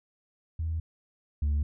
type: tone pair in turn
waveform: sine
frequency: 81 / 73.25 Hz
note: E2 / D2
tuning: -30 / -4 cents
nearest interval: major second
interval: 174 cents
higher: first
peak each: -27 / -21 dBFS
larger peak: second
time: 0.59-0.8 / 1.42-1.63 s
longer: neither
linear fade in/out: 5 ms
effects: tanh soft clip ceiling -23 dBFS